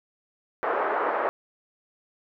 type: band-pass noise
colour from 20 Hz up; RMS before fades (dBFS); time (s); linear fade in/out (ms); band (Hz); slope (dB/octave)
pink; -26; 0.63-1.29; 0; 440 to 1500; 24
effects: none

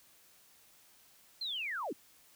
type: linear sweep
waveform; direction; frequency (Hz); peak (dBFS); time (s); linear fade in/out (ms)
sine; down; 4245 to 218.5; -35; 1.41-1.93; 5
effects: white hiss -63 dBFS RMS until 2.35 s

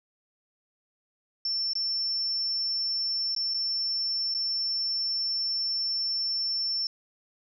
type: tone with dropouts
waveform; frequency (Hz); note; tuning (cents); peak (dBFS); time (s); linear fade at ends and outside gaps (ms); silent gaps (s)
sine; 5390; E8; +38; -26; 1.45-6.87; 2; 1.734-1.753 / 3.35-3.363 / 3.539-3.543 / 4.341-4.347
effects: none

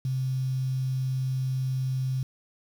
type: tone with quantisation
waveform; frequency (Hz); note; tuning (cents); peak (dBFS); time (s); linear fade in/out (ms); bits
sine; 130.81; C3; 0; -25; 0.05-2.23; 2; 8
effects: none

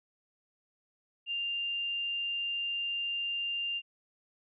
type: tone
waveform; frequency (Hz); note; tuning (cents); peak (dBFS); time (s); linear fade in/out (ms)
sine; 2794; F7; 0; -31; 1.26-3.82; 50
effects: none

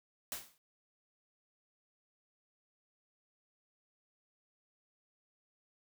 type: noise with exponential decay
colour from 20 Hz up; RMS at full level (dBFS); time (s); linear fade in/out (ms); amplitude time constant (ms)
white; -37; 0.32-0.58; 1; 55
effects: none

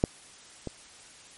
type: clicks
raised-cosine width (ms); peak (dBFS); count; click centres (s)
2; -7 / -20; 2; 0.039 / 0.673
effects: white hiss -51 dBFS RMS until 1.37 s + MP3 48 kbps

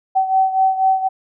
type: beating tone pair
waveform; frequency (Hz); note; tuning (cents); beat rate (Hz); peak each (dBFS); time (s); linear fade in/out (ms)
sine; 762 / 766.1; G5 / G5; -49 / -40; 4.1; -14 / -19; 0.15-1.09; 20
effects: none

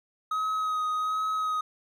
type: tone with vibrato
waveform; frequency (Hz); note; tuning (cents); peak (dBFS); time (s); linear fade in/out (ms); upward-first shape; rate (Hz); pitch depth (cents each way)
triangle; 1264; D#6; +27; -24; 0.31-1.61; 5; sine; 1.3; 19
effects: none

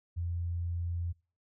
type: tone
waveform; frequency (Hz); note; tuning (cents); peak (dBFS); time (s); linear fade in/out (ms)
sine; 86; F2; -26; -31; 0.16-1.13; 20
effects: noise-tail reverb RT60 0.4 s tail -26 dB re dry

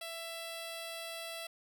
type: tone with notch filter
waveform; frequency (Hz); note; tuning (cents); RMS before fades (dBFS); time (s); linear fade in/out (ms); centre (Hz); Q
10% pulse; 665; E5; +15; -43; 0.01-1.47; 5; 1600; 1.4
effects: none

